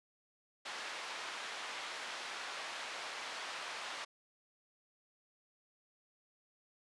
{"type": "band-pass noise", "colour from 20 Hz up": "pink", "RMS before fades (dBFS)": -44, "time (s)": [0.65, 4.05], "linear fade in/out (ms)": 10, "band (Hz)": [860, 4500], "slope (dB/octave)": 12, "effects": ["resampled to 24000 Hz"]}